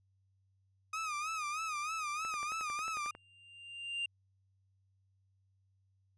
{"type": "tone with vibrato", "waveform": "30% pulse", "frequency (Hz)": 1243, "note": "D#6", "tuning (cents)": -2, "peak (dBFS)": -33, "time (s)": [0.93, 3.11], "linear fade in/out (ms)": 5, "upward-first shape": "sine", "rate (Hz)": 3.2, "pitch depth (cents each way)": 98}
{"type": "click train", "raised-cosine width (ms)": 0.5, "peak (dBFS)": -33, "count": 11, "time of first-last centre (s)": [2.25, 3.151], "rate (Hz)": 11.1}
{"type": "tone with exponential growth", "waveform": "triangle", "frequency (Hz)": 2789, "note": "F7", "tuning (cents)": -3, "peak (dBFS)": -31, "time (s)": [3.04, 4.06], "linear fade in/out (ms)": 5, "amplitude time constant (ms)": 220}
{"effects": ["added 96 Hz sine -70 dBFS peak until 6.17 s", "resampled to 22050 Hz"]}